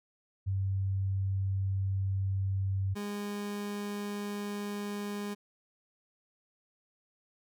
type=tone pair in turn; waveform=sine / 30% pulse; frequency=96.7 / 204.9 Hz; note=G2 / G#3; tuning=-23 / -23 cents; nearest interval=octave + minor second; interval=1300 cents; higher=second; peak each=-28 / -32 dBFS; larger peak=first; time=0.46-2.95 / 2.95-5.35 s; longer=first; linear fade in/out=20 ms; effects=none